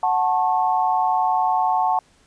sine chord, F# minor, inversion none, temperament equal with one note detuned, 740 / 880 / 1089.1 Hz, F#5 / A5 / C#6, 0 / 0 / -31 cents, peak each -20 / -20 / -25 dBFS, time 0.03-1.99 s, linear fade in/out 2 ms, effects pink hiss -57 dBFS RMS until 2.26 s + resampled to 22050 Hz

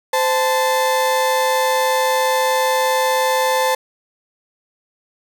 35% pulse tone pair together, 517.1 / 880 Hz, C5 / A5, -20 / 0 cents, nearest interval major sixth, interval 920 cents, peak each -16 dBFS, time 0.13-3.75 s, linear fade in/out 5 ms, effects none

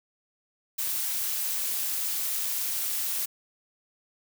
blue noise with amplitude modulation, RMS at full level -27 dBFS, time 0.78-3.26 s, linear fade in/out 10 ms, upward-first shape sine, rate 253 Hz, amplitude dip 55%, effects none

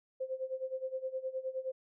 sine tone with tremolo, 522 Hz, C5, 4 cents flat, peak -32 dBFS, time 0.2-1.72 s, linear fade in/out 10 ms, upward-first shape sine, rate 9.6 Hz, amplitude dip 85%, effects none

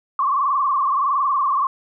sine tone with frequency modulation, 1109 Hz, C#6, in tune, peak -16 dBFS, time 0.19-1.67 s, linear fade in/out 2 ms, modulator 21.5 Hz, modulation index 3.1, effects none

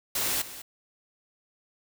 white noise with echo, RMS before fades -28 dBFS, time 0.15-0.42 s, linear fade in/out 5 ms, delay 200 ms, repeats 1, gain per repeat -14 dB, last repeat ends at 0.62 s, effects none

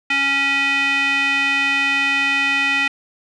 square tone with band-pass filter, 277.2 Hz, C#4, in tune, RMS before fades -18 dBFS, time 0.1-2.88 s, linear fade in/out 5 ms, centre 2300 Hz, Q 5.6, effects resampled to 22050 Hz

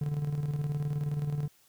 triangle tone with tremolo, 146.83 Hz, D3, in tune, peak -25 dBFS, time 0.01-1.48 s, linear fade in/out 5 ms, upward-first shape square, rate 19 Hz, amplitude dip 50%, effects white hiss -64 dBFS RMS until 1.68 s

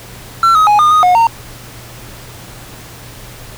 triangle tone with pitch steps, 1350 / 1265 / 833 / 1217 / 1244 / 723 / 918 Hz, E6 / D#6 / G#5 / D#6 / D#6 / F#5 / A#5, +41 / +28 / +5 / -39 / -1 / -40 / -27 cents, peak -4 dBFS, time 0.43-1.27 s, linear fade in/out 2 ms, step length 120 ms, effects added 119 Hz sine -37 dBFS peak until 3.57 s + pink hiss -34 dBFS RMS until 3.57 s

